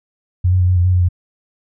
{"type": "tone with pitch steps", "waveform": "sine", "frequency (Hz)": [90.1, 92.2, 89.7, 91.5, 87.9, 91.8, 89.9, 88.6], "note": ["F#2", "F#2", "F2", "F#2", "F2", "F#2", "F#2", "F2"], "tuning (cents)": [-45, -6, 47, -19, 12, -13, -49, 25], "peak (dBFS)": -10, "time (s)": [0.44, 1.088], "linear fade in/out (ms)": 10, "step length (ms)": 81, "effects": []}